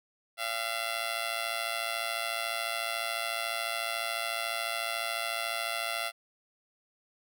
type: tone with amplitude modulation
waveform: 10% pulse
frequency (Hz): 682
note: F5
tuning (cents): -41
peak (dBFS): -19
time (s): 0.37-6.12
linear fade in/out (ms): 50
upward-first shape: sine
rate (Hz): 114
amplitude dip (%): 80
effects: none